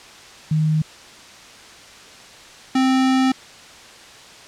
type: tone pair in turn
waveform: sine / square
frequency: 155.56 / 261.6 Hz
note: D#3 / C4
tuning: 0 / 0 cents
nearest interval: major sixth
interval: 900 cents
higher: second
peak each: -15 dBFS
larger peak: neither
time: 0.51-0.82 / 2.75-3.32 s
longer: second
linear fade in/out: 5 ms
effects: white hiss -42 dBFS RMS until 4.47 s + low-pass 6000 Hz 12 dB/octave